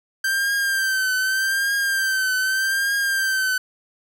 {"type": "tone with vibrato", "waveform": "45% pulse", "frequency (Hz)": 1568, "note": "G6", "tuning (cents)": 0, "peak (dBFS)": -19, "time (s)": [0.24, 3.58], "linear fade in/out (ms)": 5, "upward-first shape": "triangle", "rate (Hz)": 0.83, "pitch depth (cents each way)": 65, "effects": []}